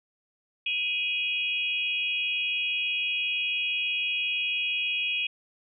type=tone cluster; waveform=sine; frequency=2501 / 2875 / 3310 Hz; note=D#7 / F7 / G#7; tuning=+8 / +50 / -6 cents; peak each=-27 / -33 / -33 dBFS; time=0.66-5.27 s; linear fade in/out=5 ms; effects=none